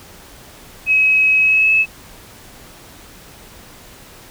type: tone with pitch glide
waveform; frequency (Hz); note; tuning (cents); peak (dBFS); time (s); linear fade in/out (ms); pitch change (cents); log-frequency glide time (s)
sine; 2554 to 2594; D#7 to E7; +45 to -28; -10; 0.86-1.86; 50; +27; 1.41-1.73
effects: pink hiss -41 dBFS RMS until 4.3 s